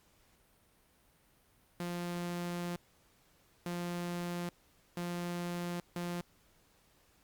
sawtooth tone bursts at uneven times, 174.61 Hz, F3, in tune, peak -32 dBFS, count 4, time 1.8-2.76 / 3.66-4.49 / 4.97-5.8 / 5.96-6.21 s, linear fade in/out 2 ms, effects pink hiss -68 dBFS RMS until 7.23 s + Opus 48 kbps

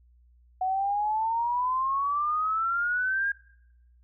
sine exponential sweep, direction up, 740 to 1633 Hz, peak -24 dBFS, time 0.61-3.32 s, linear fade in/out 5 ms, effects noise-tail reverb RT60 0.9 s tail -26 dB re dry + added 60 Hz sine -56 dBFS peak until 4.03 s

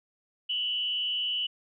sine tone with frequency modulation, 2960 Hz, F#7, in tune, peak -27 dBFS, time 0.49-1.47 s, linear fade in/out 10 ms, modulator 201 Hz, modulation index 0.47, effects none

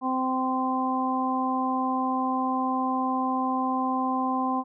harmonic tone, 259.2 Hz, C4, 16 cents flat, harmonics 1 / 2 / 3 / 4, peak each -27 / -37 / -29 / -28 dBFS, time 0.01-4.64 s, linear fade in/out 50 ms, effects none

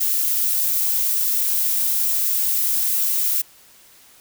violet noise, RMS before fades -20 dBFS, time 0-3.42 s, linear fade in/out 10 ms, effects white hiss -50 dBFS RMS until 4.2 s

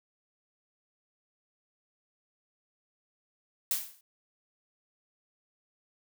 blue noise with exponential decay, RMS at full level -26 dBFS, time 3.71-4.01 s, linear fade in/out 2 ms, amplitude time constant 65 ms, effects none

